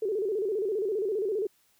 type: tone with vibrato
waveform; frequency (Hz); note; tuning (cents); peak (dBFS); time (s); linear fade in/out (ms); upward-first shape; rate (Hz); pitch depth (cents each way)
sine; 409; G#4; -26; -26; 0.02-1.47; 5; square; 15; 120
effects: white hiss -67 dBFS RMS until 1.79 s